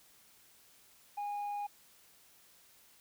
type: tone with tanh clipping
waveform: sine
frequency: 820 Hz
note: G#5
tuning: 22 cents flat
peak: -36 dBFS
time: 1.17-1.67 s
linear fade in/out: 10 ms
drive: 2 dB
effects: white hiss -63 dBFS RMS until 3 s